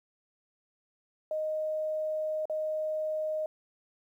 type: tone with dropouts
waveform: sine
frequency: 621 Hz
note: D#5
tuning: 3 cents flat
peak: -29 dBFS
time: 1.31-3.46 s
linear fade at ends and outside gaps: 2 ms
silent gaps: 2.455-2.497 s
effects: 11-bit